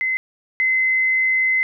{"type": "tone pair in turn", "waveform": "sine", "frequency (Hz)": [2051, 2051], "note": ["C7", "C7"], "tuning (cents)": [-35, -35], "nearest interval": "unison", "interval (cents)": 0, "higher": "neither", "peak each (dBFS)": [-18, -15], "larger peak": "second", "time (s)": [[0.01, 0.17], [0.6, 1.63]], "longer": "second", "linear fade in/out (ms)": 0, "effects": []}